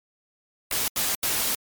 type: noise bursts at uneven times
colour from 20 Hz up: white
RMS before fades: -25 dBFS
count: 3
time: 0.71-0.88 / 0.96-1.15 / 1.23-1.55 s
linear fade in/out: 2 ms
effects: MP3 96 kbps